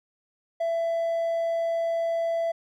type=tone; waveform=triangle; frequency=667 Hz; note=E5; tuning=20 cents sharp; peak=-21 dBFS; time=0.6-2.52 s; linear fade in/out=10 ms; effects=tanh soft clip ceiling -17 dBFS